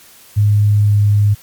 sine tone with pitch glide, 103.83 to 103.17 Hz, G#2 to G#2, 0 to -11 cents, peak -8 dBFS, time 0.36-1.35 s, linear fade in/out 20 ms, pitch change -11 cents, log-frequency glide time 0.83-0.96 s, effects white hiss -43 dBFS RMS until 1.42 s + MP3 96 kbps

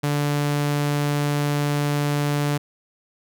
sawtooth tone, 145.6 Hz, D3, 15 cents flat, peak -16 dBFS, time 0.03-2.58 s, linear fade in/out 10 ms, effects none

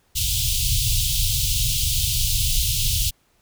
pink band-stop noise, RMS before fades -21 dBFS, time 0.15-3.11 s, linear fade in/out 20 ms, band 130 to 2900 Hz, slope 48 dB/octave, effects pink hiss -63 dBFS RMS until 3.41 s

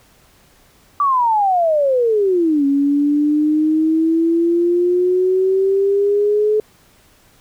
sine exponential two-way sweep, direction down then up, 1174 to 277.2 to 429.6 Hz, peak -12 dBFS, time 1-6.6 s, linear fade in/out 2 ms, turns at 2.65 s, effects pink hiss -52 dBFS RMS until 7.4 s

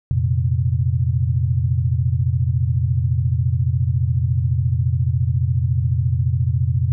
sine chord, F suspended fourth, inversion none, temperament equal, 87.31 / 116.54 / 130.81 Hz, F2 / Bb2 / C3, 0 / 0 / 0 cents, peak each -20 dBFS, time 0.11-6.92 s, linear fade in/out 0 ms, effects none

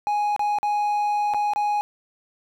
triangle tone with dropouts, 830.6 Hz, G#5, in tune, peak -18 dBFS, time 0.07-1.81 s, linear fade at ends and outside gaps 0 ms, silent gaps 0.363-0.394 / 0.586-0.63 / 1.337-1.345 / 1.535-1.56 s, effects none

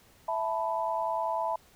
sine chord, E suspended fourth, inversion none, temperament just, 659.3 / 879 / 988.9 Hz, E5 / A5 / B5, 0 / -2 / +2 cents, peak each -32 dBFS, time 0.28-1.56 s, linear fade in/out 5 ms, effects pink hiss -60 dBFS RMS until 1.75 s

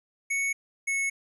square tone pair in turn, 2217 / 2199 Hz, C#7 / C#7, 0 / -14 cents, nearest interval unison, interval 14 cents, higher first, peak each -26 dBFS, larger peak neither, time 0.3-0.53 / 0.87-1.1 s, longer neither, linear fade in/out 10 ms, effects resampled to 32000 Hz + 11-bit

